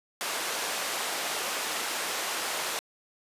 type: band-pass noise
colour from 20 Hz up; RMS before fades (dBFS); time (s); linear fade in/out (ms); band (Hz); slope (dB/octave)
pink; -32; 0.21-2.79; 0; 600 to 13000; 12
effects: resampled to 32000 Hz